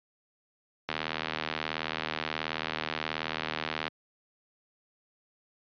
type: click train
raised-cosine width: 0.3 ms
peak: -14 dBFS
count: 236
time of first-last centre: 0.89-3.88 s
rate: 78.6 Hz
effects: high-pass 150 Hz 12 dB/octave + resampled to 11025 Hz